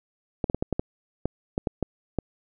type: clicks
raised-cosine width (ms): 2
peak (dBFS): -11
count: 11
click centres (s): 0.442 / 0.499 / 0.546 / 0.625 / 0.727 / 0.795 / 1.256 / 1.579 / 1.672 / 1.827 / 2.187
effects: none